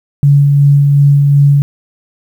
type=tone with tremolo; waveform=sine; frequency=142.2 Hz; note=C#3; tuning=45 cents sharp; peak=-3 dBFS; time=0.23-1.62 s; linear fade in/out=0 ms; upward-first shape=sine; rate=2.7 Hz; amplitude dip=25%; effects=7-bit